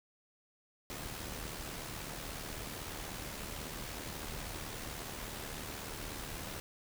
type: noise with amplitude modulation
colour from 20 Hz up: pink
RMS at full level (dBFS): -41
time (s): 0.9-6.6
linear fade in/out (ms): 0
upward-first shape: sine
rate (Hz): 76.3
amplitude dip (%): 45
effects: none